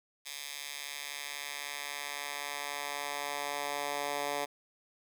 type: tone with high-pass filter sweep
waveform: 10% pulse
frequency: 143.8 Hz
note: D3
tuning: 36 cents flat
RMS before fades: -38 dBFS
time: 0.25-4.46 s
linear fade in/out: 20 ms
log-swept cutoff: 3100 to 560 Hz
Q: 0.84
effects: none